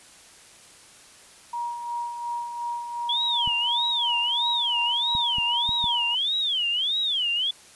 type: tone with tremolo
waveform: sine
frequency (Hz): 950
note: A#5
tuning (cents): +33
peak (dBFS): -26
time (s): 1.53-6.15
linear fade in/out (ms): 5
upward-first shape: sine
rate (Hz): 2.8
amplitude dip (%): 50
type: tone with vibrato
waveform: sine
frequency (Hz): 3270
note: G#7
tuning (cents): -28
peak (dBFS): -22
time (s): 3.09-7.51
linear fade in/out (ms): 5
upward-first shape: sine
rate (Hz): 1.6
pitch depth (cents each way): 280
type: clicks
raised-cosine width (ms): 5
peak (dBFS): -23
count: 5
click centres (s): 3.476 / 5.151 / 5.384 / 5.692 / 5.842
effects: white hiss -50 dBFS RMS until 7.75 s + resampled to 24000 Hz